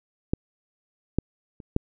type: clicks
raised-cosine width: 3 ms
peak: -9 / -8 / -29 / -8 dBFS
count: 4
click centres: 0.335 / 1.186 / 1.602 / 1.764 s
effects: none